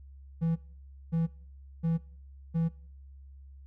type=tone bursts; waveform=triangle; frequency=164.81 Hz; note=E3; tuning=in tune; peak=-23 dBFS; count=4; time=0.41-2.69 s; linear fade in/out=20 ms; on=150 ms; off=560 ms; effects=noise-tail reverb RT60 0.6 s tail -22 dB re dry + added 68 Hz sine -47 dBFS peak until 3.66 s